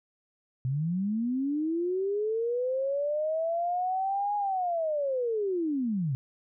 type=linear two-way sweep; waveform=sine; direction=up then down; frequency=123.47 to 830.6 to 123.47 Hz; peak=-26 dBFS; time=0.65-6.15 s; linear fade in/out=0 ms; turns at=4.36 s; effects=none